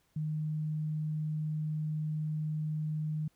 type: tone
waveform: sine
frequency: 154 Hz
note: D#3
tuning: 17 cents flat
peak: -31 dBFS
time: 0.16-3.28 s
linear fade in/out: 5 ms
effects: pink hiss -72 dBFS RMS until 3.35 s